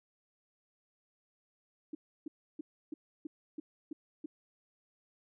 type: tone bursts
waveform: sine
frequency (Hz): 305.4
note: D#4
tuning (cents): -32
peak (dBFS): -37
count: 8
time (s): 1.93-4.26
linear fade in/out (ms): 5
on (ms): 20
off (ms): 310
effects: none